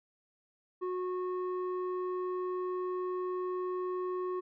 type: tone with low-pass filter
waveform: square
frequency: 365.3 Hz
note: F#4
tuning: 22 cents flat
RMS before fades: -35 dBFS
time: 0.81-4.41 s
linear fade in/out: 20 ms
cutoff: 870 Hz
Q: 4.1
effects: none